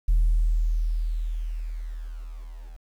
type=tone with level ramp; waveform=sine; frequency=40.03 Hz; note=D#1; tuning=50 cents sharp; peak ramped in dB=-14 to -38 dBFS; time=0.08-2.77 s; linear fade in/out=10 ms; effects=tanh soft clip ceiling -14 dBFS + 9-bit